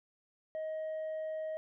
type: tone with tanh clipping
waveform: triangle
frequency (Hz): 629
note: D#5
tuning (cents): +19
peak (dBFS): -36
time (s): 0.55-1.57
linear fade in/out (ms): 0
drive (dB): 7
effects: none